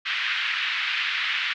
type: band-pass noise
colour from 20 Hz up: white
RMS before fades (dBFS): -26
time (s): 0.05-1.54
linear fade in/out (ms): 20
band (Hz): 1500 to 3200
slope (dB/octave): 24
effects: low-pass 5000 Hz 12 dB/octave